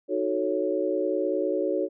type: chord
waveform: sine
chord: D# half-diminished seventh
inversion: none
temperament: equal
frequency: 311.1 / 370 / 440 / 554.4 Hz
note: D#4 / F#4 / A4 / C#5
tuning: 0 / 0 / 0 / 0 cents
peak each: -30 / -28 / -30 / -28 dBFS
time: 0.08-1.89 s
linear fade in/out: 50 ms
effects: none

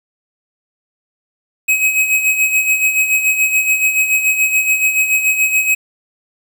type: tone with tremolo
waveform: square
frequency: 2543 Hz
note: D#7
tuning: 37 cents sharp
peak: -10 dBFS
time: 1.68-5.75 s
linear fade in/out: 10 ms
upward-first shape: sine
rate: 7 Hz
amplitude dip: 60%
effects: 7-bit

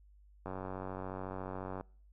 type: click train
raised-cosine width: 1 ms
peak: -27 dBFS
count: 128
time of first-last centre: 0.46-1.81 s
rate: 94.1 Hz
effects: noise-tail reverb RT60 0.5 s tail -26 dB re dry + added 50 Hz sine -58 dBFS peak until 2.12 s

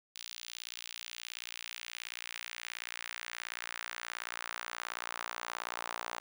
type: tone with high-pass filter sweep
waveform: sawtooth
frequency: 58.6 Hz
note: A#1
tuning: 10 cents sharp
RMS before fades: -43 dBFS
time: 0.15-6.2 s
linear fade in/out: 10 ms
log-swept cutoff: 3700 to 940 Hz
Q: 1.5
effects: none

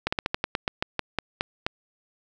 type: slowing click train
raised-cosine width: 0.3 ms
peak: -8 dBFS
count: 13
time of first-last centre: 0.07-1.665 s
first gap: 55 ms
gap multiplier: 1.15
effects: none

